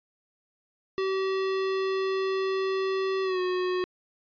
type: tone with pitch glide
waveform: square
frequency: 383 to 365.3 Hz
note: G4 to F#4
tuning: -40 to -22 cents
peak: -26 dBFS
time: 0.98-3.84 s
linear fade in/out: 0 ms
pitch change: -82 cents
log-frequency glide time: 3.23-3.4 s
effects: resampled to 11025 Hz